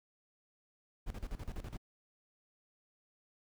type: noise with tremolo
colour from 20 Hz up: brown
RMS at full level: -40 dBFS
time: 1.06-1.78 s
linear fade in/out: 20 ms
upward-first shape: square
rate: 12 Hz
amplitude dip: 80%
effects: none